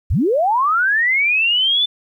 sine linear sweep, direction up, 42.32 to 3535 Hz, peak -13 dBFS, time 0.1-1.86 s, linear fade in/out 10 ms, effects 9-bit

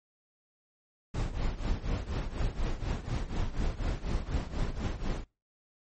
brown noise with tremolo, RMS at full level -28 dBFS, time 1.14-5.24 s, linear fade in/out 5 ms, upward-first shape triangle, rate 4.1 Hz, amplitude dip 85%, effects noise-tail reverb RT60 0.3 s tail -25 dB re dry + MP3 32 kbps

